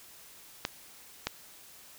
clicks, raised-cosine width 0.2 ms, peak -12 dBFS, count 2, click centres 0.651 / 1.27 s, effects white hiss -53 dBFS RMS until 1.98 s

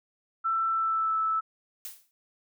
sine tone with pitch glide, 1334 to 1311.8 Hz, E6 to E6, +20 to -9 cents, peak -24 dBFS, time 0.44-1.41 s, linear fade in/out 20 ms, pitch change -29 cents, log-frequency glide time 0.69-1.17 s
blue noise with exponential decay, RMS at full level -36 dBFS, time 1.85-2.11 s, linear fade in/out 0 ms, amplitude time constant 55 ms
effects none

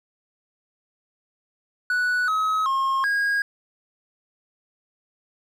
triangle tone with pitch steps, 1478 / 1277 / 1074 / 1636 Hz, F#6 / D#6 / C6 / G#6, -2 / +45 / +45 / -26 cents, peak -18 dBFS, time 1.9-3.42 s, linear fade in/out 2 ms, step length 380 ms, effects none

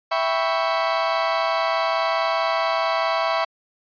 35% pulse chord, C# half-diminished seventh, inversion first, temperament equal, 659.3 / 784 / 987.8 / 1108.7 Hz, E5 / G5 / B5 / C#6, 0 / 0 / 0 / 0 cents, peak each -21 / -26 / -25 / -24 dBFS, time 0.11-3.45 s, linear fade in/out 10 ms, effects resampled to 11025 Hz

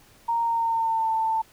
sine tone with pitch glide, 929 to 890.6 Hz, A#5 to A5, -6 to +21 cents, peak -21 dBFS, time 0.28-1.42 s, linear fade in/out 10 ms, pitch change -73 cents, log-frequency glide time 0.42-1.11 s, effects pink hiss -55 dBFS RMS until 1.52 s

